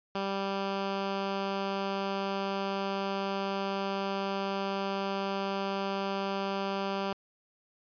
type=tone; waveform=10% pulse; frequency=196 Hz; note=G3; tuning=in tune; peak=-22 dBFS; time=0.15-7.13 s; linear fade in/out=2 ms; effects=resampled to 11025 Hz